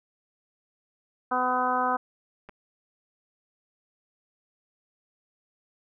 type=harmonic tone; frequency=251.9 Hz; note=B3; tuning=34 cents sharp; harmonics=1 / 2 / 3 / 4 / 5 / 6; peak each=-34 / -33 / -28 / -28 / -28 / -34 dBFS; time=1.31-1.97 s; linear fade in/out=10 ms
type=clicks; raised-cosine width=0.5 ms; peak=-30 dBFS; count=2; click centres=2.489 / 2.494 s
effects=none